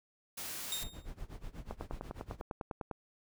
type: noise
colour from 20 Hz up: white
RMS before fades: -42 dBFS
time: 0.37-0.84 s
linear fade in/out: 10 ms
type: tone with exponential decay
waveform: sawtooth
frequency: 3700 Hz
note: A#7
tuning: 14 cents flat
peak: -30 dBFS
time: 0.72-1.09 s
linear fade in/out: 2 ms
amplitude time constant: 80 ms
type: noise with tremolo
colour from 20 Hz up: brown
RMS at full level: -42 dBFS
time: 0.82-2.41 s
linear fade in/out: 0 ms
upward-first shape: sine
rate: 8.2 Hz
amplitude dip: 90%
type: click train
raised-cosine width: 1 ms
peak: -25 dBFS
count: 13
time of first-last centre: 1.71-2.912 s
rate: 9.98 Hz
effects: none